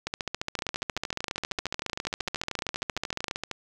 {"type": "two click trains", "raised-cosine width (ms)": 0.2, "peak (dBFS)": [-14, -12], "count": [39, 48], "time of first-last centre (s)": [[0.59, 3.513], [0.07, 3.311]], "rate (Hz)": [13, 14.5], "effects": []}